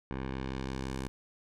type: tone with low-pass filter sweep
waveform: 10% pulse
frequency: 65.9 Hz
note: C2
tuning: 13 cents sharp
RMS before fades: -37 dBFS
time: 0.11-1.08 s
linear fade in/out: 0 ms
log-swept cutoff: 2000 to 11000 Hz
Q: 0.88
effects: none